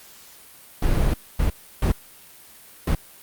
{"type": "noise bursts at uneven times", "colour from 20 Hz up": "brown", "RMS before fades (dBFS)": -19, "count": 4, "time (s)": [[0.82, 1.14], [1.39, 1.5], [1.82, 1.92], [2.87, 2.95]], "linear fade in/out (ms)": 5, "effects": ["white hiss -47 dBFS RMS until 3.22 s", "Opus 48 kbps"]}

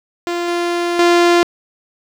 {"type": "tone with level steps", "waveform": "sawtooth", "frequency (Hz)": 346.6, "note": "F4", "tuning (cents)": -13, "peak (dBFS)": [-14, -12, -5], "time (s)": [0.27, 1.43], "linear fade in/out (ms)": 0, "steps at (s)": [0.48, 0.99], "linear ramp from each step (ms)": 2, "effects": ["low-pass 6000 Hz 12 dB/octave", "7-bit"]}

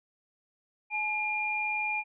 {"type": "tone pair together", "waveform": "sine", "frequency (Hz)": [851, 2407], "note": ["G#5", "D7"], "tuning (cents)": [42, 42], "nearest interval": "octave + tritone", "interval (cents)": 1800, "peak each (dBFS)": [-34, -29], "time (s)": [0.9, 2.04], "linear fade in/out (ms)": 50, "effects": []}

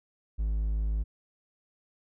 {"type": "tone", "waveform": "triangle", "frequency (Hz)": 53, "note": "G#1", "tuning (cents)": 36, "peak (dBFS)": -24, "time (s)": [0.38, 1.04], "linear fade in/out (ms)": 20, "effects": []}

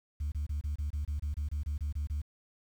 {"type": "tone bursts", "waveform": "sine", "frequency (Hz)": 73.6, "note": "D2", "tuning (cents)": 4, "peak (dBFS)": -29, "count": 14, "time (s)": [0.2, 2.218], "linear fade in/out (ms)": 10, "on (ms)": 120, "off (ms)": 26, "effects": ["tanh soft clip ceiling -28 dBFS", "10-bit"]}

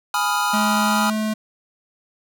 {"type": "chord", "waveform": "square", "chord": "F half-diminished seventh", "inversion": "first", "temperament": "equal", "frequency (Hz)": [830.6, 987.8, 1244.5, 1396.9], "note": ["Ab5", "Cb6", "Eb6", "F6"], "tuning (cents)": [0, 0, 0, 0], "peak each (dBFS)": -25, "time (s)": [0.14, 1.1], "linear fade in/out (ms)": 2}
{"type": "tone with pitch glide", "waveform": "square", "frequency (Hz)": [212.8, 216], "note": ["G#3", "A3"], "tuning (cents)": [42, -32], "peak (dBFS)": -21, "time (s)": [0.53, 1.34], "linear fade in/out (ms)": 10, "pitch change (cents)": 26, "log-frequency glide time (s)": [0.85, 1.14]}
{"effects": []}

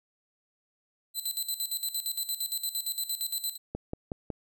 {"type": "tone with tremolo", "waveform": "10% pulse", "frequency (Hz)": 4030, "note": "B7", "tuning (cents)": 34, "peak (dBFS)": -22, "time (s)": [1.14, 3.58], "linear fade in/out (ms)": 50, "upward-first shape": "square", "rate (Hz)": 8.7, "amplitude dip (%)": 75}
{"type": "click train", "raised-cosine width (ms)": 2, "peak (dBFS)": -20, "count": 4, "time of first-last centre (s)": [3.75, 4.302], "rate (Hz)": 5.43}
{"effects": []}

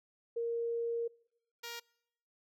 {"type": "tone pair in turn", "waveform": ["sine", "5% pulse"], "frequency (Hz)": [466.2, 470.3], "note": ["A#4", "A#4"], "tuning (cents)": [0, 15], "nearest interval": "unison", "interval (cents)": 15, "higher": "second", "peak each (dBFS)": [-32, -30], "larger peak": "second", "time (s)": [[0.36, 1.08], [1.63, 1.8]], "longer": "first", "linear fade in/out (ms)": 10, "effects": ["noise-tail reverb RT60 0.8 s tail -26 dB re dry"]}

